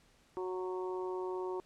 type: harmonic tone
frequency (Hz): 184.4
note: F#3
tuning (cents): -6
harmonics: 2 / 3 / 4 / 5 / 6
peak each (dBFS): -36 / -50 / -50 / -44 / -49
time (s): 0.37-1.6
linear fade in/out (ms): 0
effects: pink hiss -67 dBFS RMS until 1.65 s + low-pass 9000 Hz 12 dB/octave